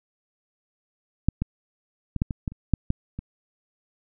clicks, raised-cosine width 5 ms, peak -6 / -12 / -15 / -9 / -16 / -14 / -28 / -6 / -10 / -20 dBFS, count 10, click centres 1.286 / 1.42 / 2.163 / 2.219 / 2.308 / 2.478 / 2.52 / 2.737 / 2.904 / 3.19 s, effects none

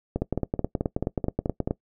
two click trains, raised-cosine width 2 ms, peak -11 / -12 dBFS, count 15 / 8, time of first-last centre 0.22-1.709 / 0.16-1.675 s, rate 9.4 / 4.62 Hz, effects noise-tail reverb RT60 0.1 s tail -20 dB re dry

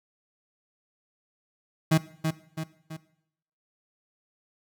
35% pulse tone with echo, 159.1 Hz, D#3, 39 cents sharp, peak -16 dBFS, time 1.91-1.98 s, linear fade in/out 10 ms, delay 330 ms, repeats 3, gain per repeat -6 dB, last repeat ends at 2.97 s, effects noise-tail reverb RT60 0.7 s tail -17 dB re dry

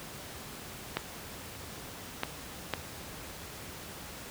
clicks, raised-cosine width 0.3 ms, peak -13 dBFS, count 3, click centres 0.97 / 2.234 / 2.737 s, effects pink hiss -44 dBFS RMS until 4.3 s + high-pass 60 Hz 12 dB/octave

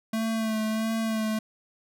square tone with vibrato, 220.9 Hz, A3, 7 cents sharp, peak -26 dBFS, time 0.13-1.39 s, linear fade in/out 5 ms, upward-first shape sine, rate 1.5 Hz, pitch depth 28 cents each way, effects none

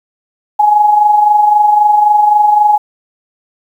sine tone with amplitude modulation, 838 Hz, G#5, 15 cents sharp, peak -3 dBFS, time 0.59-2.78 s, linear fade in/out 10 ms, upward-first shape sine, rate 23.8 Hz, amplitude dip 50%, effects 7-bit

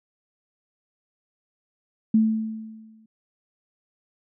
sine tone with exponential decay, 220 Hz, A3, in tune, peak -13 dBFS, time 2.14-3.06 s, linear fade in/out 5 ms, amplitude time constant 200 ms, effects none

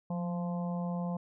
harmonic tone with a mistuned harmonic, 173.6 Hz, F3, 10 cents flat, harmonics 1 / 3 / 4 / 5 / 6, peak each -32 / -42 / -44 / -46 / -48 dBFS, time 0.1-1.17 s, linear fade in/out 5 ms, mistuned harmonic 1, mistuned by +34 cents, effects none

